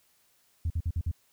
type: tone bursts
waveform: sine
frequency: 82.41 Hz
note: E2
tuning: in tune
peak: -24 dBFS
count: 5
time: 0.65-1.114 s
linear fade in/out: 5 ms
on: 52 ms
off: 51 ms
effects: tanh soft clip ceiling -23 dBFS + white hiss -67 dBFS RMS until 1.32 s